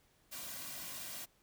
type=noise with comb filter; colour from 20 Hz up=white; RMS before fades=-45 dBFS; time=0.31-1.26 s; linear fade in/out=20 ms; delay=2.3 ms; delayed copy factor=-0.6; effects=pink hiss -71 dBFS RMS until 1.42 s